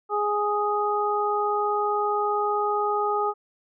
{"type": "harmonic tone", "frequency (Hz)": 415.3, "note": "G#4", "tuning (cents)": 0, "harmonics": [1, 2, 3], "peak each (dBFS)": [-26, -26, -26], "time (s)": [0.09, 3.34], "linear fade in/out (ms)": 50, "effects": []}